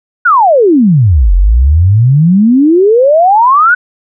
sine exponential two-way sweep, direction down then up, 1517 to 42.83 to 1517 Hz, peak -3 dBFS, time 0.25-3.75 s, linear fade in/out 10 ms, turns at 1.34 s, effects none

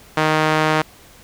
sawtooth tone with band-pass filter, 155.56 Hz, D#3, in tune, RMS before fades -17 dBFS, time 0.17-0.82 s, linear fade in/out 5 ms, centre 1300 Hz, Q 0.67, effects pink hiss -46 dBFS RMS until 1.23 s

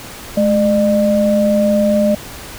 sine tone pair together, 212.3 / 603 Hz, G#3 / D5, +38 / +46 cents, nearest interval octave + tritone, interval 1808 cents, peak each -13 dBFS, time 0.37-2.15 s, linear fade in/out 5 ms, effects pink hiss -32 dBFS RMS until 2.58 s

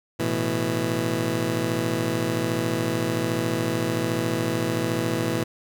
15% pulse chord, A suspended second, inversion none, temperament just, 110 / 123.75 / 165 Hz, A2 / B2 / E3, 0 / +4 / +2 cents, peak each -22 dBFS, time 0.19-5.44 s, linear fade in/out 10 ms, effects none

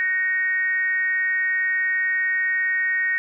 sine tone with frequency modulation, 1864.7 Hz, A#6, in tune, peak -19 dBFS, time 0-3.18 s, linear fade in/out 0 ms, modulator 361 Hz, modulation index 0.48, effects none

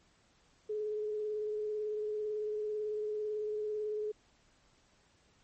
sine tone with vibrato, 424.6 Hz, G#4, 38 cents sharp, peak -33 dBFS, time 0.69-4.12 s, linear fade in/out 10 ms, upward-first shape sine, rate 18 Hz, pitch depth 20 cents each way, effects pink hiss -68 dBFS RMS until 5.43 s + MP3 32 kbps

